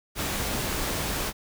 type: noise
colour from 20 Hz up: pink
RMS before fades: -29 dBFS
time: 0.15-1.33 s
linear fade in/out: 50 ms
effects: none